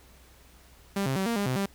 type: tone with pitch steps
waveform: sawtooth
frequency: 198 / 133.6 / 191.5 / 232.9 / 201.9 / 128.6 / 197.5 Hz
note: G3 / C3 / G3 / A#3 / G#3 / C3 / G3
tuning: +18 / +36 / -40 / -1 / -49 / -30 / +13 cents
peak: -22 dBFS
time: 0.96-1.66 s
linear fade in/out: 5 ms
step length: 100 ms
effects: added 62 Hz sine -56 dBFS peak until 1.74 s + pink hiss -57 dBFS RMS until 1.74 s